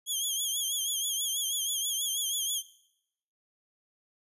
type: tone with vibrato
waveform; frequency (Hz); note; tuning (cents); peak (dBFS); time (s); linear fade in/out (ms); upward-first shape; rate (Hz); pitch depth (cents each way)
15% pulse; 3271; G#7; -27; -22; 0.06-2.63; 50; triangle; 6.2; 98
effects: noise-tail reverb RT60 0.8 s tail -19 dB re dry + resampled to 32000 Hz